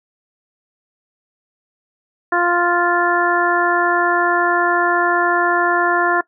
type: harmonic tone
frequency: 349.2 Hz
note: F4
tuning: in tune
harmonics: 1 / 2 / 3 / 4 / 5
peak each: -20 / -20 / -20 / -20 / -20 dBFS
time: 2.32-6.21 s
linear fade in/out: 5 ms
effects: noise-tail reverb RT60 0.1 s tail -20 dB re dry